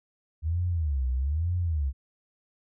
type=tone with vibrato; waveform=sine; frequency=75 Hz; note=D2; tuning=37 cents sharp; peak=-24 dBFS; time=0.42-1.93 s; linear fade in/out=50 ms; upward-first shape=sine; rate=1.1 Hz; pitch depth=300 cents each way; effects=none